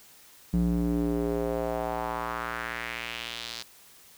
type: tone with band-pass filter sweep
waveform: square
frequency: 58.2 Hz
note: A#1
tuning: 2 cents flat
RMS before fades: -30 dBFS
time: 0.53-3.63 s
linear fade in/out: 10 ms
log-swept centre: 180 to 4600 Hz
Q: 2.3
effects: white hiss -54 dBFS RMS until 4.17 s